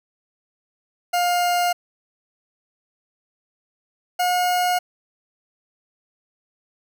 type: tone pair in turn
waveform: 40% pulse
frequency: 707 / 719.4 Hz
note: F5 / F#5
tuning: +21 / -49 cents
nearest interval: unison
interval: 30 cents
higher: second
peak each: -17 dBFS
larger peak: neither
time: 1.13-1.73 / 4.19-4.79 s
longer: neither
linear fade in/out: 10 ms
effects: none